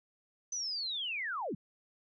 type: linear sweep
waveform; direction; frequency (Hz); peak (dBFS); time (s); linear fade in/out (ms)
sine; down; 6120 to 136.6; -34; 0.52-1.55; 5
effects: none